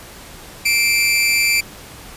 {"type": "tone with amplitude modulation", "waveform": "sawtooth", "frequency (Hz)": 2349, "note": "D7", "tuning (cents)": 0, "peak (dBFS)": -7, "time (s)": [0.65, 1.61], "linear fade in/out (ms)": 10, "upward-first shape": "sine", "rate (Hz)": 228, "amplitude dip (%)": 70, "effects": ["pink hiss -38 dBFS RMS until 2.16 s", "resampled to 32000 Hz"]}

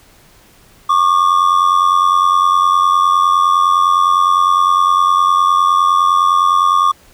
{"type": "ring-modulated tone", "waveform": "triangle", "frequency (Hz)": 1149, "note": "D6", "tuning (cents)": -38, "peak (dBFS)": -4, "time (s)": [0.89, 6.92], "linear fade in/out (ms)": 10, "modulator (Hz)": 44.9, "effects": ["pink hiss -47 dBFS RMS until 7.13 s"]}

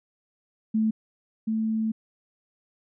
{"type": "tone pair in turn", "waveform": "sine", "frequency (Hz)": [219.2, 220.6], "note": ["A3", "A3"], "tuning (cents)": [-6, 5], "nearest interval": "unison", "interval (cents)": 11, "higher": "second", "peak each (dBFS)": [-20, -23], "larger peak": "first", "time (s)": [[0.74, 0.91], [1.47, 1.92]], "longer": "second", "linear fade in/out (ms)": 10, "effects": []}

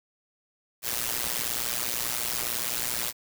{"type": "noise with amplitude modulation", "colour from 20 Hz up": "white", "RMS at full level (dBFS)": -26, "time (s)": [0.82, 3.13], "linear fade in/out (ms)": 50, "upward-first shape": "sine", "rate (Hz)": 119, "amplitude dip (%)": 90, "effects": []}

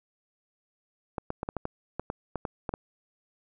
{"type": "clicks", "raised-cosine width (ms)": 1, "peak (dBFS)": -17, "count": 12, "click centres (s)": [1.182, 1.304, 1.431, 1.489, 1.567, 1.654, 1.996, 2.101, 2.357, 2.452, 2.692, 2.739], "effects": []}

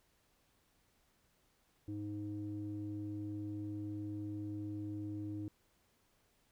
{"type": "tone with low-pass filter", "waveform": "square", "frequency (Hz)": 103.83, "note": "G#2", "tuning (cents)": 0, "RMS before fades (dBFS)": -42, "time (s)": [1.88, 5.48], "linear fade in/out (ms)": 0, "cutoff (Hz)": 320, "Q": 4.5, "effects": ["pink hiss -74 dBFS RMS until 6.51 s"]}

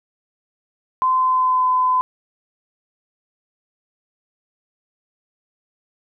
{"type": "tone with pitch glide", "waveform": "sine", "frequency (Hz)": [1030, 1015.2], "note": ["C6", "B5"], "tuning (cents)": [-28, 47], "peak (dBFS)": -14, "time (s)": [1.02, 2.01], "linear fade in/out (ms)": 0, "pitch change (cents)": -25, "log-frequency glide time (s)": [1.17, 1.67], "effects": []}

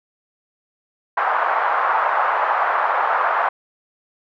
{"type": "band-pass noise", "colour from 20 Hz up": "white", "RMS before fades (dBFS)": -19, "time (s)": [1.17, 3.49], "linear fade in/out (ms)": 5, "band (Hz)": [700, 1300], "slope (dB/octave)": 24, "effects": []}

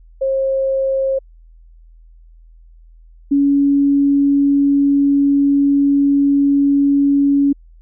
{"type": "tone pair in turn", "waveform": "sine", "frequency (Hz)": [536, 281.3], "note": ["C5", "C#4"], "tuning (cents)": [42, 26], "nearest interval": "major seventh", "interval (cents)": 1116, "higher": "first", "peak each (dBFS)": [-14, -10], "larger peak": "second", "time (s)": [[0.21, 1.19], [3.31, 7.53]], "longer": "second", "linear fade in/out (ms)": 10, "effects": ["added 41 Hz sine -41 dBFS peak until 7.81 s"]}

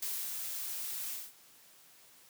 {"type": "noise with ADSR envelope", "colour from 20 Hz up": "blue", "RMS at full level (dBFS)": -36, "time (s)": [0.02, 1.33], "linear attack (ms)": 6, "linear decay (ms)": 260, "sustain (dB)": -3, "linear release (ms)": 210, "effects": ["white hiss -60 dBFS RMS until 2.29 s", "high-pass 100 Hz 12 dB/octave"]}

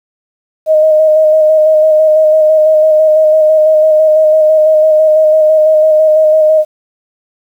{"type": "tone with vibrato", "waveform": "sine", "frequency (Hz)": 622.3, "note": "D#5", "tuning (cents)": 0, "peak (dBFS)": -4, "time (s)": [0.66, 6.65], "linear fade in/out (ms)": 50, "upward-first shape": "square", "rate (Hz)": 6, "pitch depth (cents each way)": 18, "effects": ["7-bit"]}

